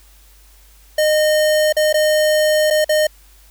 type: tone with dropouts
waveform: square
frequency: 613 Hz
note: D#5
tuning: 26 cents flat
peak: -13 dBFS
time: 0.98-3.07 s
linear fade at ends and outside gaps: 5 ms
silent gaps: 1.726-1.766 / 1.928-1.941 / 2.703-2.707 / 2.845-2.892 s
effects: added 50 Hz sine -46 dBFS peak until 3.5 s + white hiss -51 dBFS RMS until 3.5 s